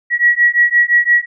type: beating tone pair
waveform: sine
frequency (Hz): 1917 / 1922.8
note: A#6 / B6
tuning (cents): +48 / -47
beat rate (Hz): 5.8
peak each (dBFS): -12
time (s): 0.1-1.26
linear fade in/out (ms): 50
effects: none